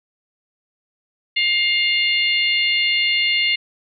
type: harmonic tone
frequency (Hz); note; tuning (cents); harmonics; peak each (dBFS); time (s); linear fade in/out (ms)
706; F5; +19; 3 / 4 / 5 / 6; -19 / -19 / -27 / -26; 1.36-3.56; 10
effects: none